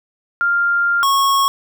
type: tone pair in turn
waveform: sine / square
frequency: 1396.9 / 1098.8 Hz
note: F6 / C#6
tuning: 0 / -16 cents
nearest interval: major third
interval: 416 cents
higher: first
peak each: -13 dBFS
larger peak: neither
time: 0.41-1.03 / 1.03-1.48 s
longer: first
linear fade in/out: 0 ms
effects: none